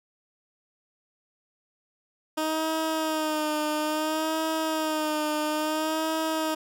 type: tone with vibrato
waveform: 15% pulse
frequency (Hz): 311.1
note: D#4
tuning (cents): 0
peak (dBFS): -19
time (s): 2.37-6.55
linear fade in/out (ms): 10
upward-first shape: sine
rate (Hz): 0.59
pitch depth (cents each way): 43
effects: none